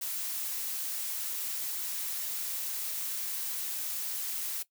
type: noise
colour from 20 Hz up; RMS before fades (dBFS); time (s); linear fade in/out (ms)
blue; -35; 0.01-4.63; 10
effects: noise-tail reverb RT60 0.1 s tail -18 dB re dry